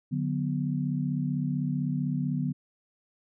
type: chord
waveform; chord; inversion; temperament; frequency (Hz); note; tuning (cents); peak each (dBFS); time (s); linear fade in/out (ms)
sine; B minor; first; equal with one note detuned; 146.83 / 182.56 / 246.9; D3 / F#3 / B3; 0 / -23 / 0; -29 / -32 / -31; 0.11-2.53; 20
effects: none